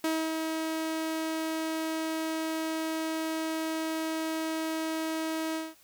sawtooth tone with ADSR envelope, 319.7 Hz, D#4, 47 cents sharp, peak -22 dBFS, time 0.04-5.75 s, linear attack 3 ms, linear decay 260 ms, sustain -4 dB, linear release 200 ms, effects white hiss -60 dBFS RMS until 5.83 s

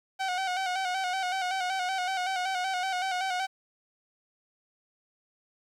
sawtooth tone with vibrato, 746 Hz, F#5, 14 cents sharp, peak -24 dBFS, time 0.19-3.47 s, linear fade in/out 20 ms, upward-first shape square, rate 5.3 Hz, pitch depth 48 cents each way, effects low-pass 6000 Hz 12 dB/octave + 10-bit

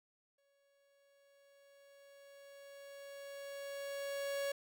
45% pulse tone with exponential growth, 559 Hz, C#5, 14 cents sharp, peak -35 dBFS, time 0.38-4.52 s, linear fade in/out 5 ms, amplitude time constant 900 ms, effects none

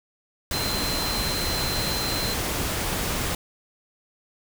sine tone in noise, 4099 Hz, C8, 36 cents flat, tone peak -29 dBFS, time 0.53-2.34 s, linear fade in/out 2 ms, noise pink, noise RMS -27 dBFS, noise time 0.51-3.35 s, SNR -5 dB, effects none

